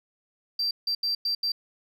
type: tone bursts at uneven times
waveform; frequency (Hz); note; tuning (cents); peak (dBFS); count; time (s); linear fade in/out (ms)
sine; 4699; D8; 0; -22; 5; 0.59-0.71 / 0.87-0.95 / 1.03-1.15 / 1.25-1.35 / 1.43-1.52; 5
effects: tanh soft clip ceiling -22 dBFS